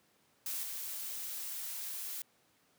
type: noise with level steps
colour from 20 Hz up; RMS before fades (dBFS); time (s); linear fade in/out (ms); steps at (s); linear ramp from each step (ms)
blue; -38 / -41; 0.46-2.22; 2; 0.63; 2
effects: pink hiss -70 dBFS RMS until 2.78 s + high-pass 150 Hz 12 dB/octave

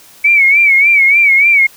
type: tone with vibrato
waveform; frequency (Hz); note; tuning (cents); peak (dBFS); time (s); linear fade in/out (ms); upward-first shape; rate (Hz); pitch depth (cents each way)
sine; 2257; C#7; +31; -5; 0.24-1.67; 10; sine; 3.4; 94
effects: white hiss -41 dBFS RMS until 1.76 s

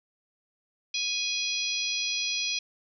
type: harmonic tone with a mistuned harmonic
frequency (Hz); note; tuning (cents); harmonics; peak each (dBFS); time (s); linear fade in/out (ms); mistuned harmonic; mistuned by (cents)
830; G#5; -1; 3 / 4 / 5 / 6 / 7; -32 / -33 / -34 / -35 / -35; 0.94-2.59; 5; 5; -17
effects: none

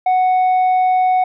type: tone with tanh clipping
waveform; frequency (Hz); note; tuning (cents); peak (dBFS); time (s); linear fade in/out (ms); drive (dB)
sine; 740; F#5; 0; -12; 0.06-1.24; 5; 3
effects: none

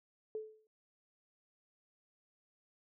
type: tone with exponential decay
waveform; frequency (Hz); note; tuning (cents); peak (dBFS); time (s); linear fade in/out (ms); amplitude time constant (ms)
sine; 434.3; A4; -23; -35; 0.35-0.67; 1; 69
effects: none

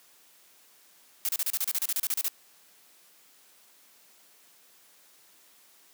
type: noise bursts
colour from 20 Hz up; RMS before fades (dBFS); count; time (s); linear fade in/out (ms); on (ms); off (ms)
blue; -28; 15; 1.25-2.282; 0; 38; 33
effects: white hiss -59 dBFS RMS until 5.93 s + high-pass 200 Hz 12 dB/octave

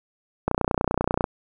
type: click train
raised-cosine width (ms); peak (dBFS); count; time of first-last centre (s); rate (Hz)
1; -7; 24; 0.48-1.242; 30.2
effects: none

